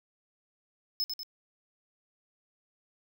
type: tone with echo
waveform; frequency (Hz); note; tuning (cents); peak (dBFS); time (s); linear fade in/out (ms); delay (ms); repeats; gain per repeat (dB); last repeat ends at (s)
square; 5200; E8; -24; -28; 1-1.04; 0; 96; 2; -5; 1.232
effects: none